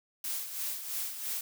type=noise with tremolo; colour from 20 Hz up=blue; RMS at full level=-34 dBFS; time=0.24-1.41 s; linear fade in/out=2 ms; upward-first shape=sine; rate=3 Hz; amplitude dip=60%; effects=none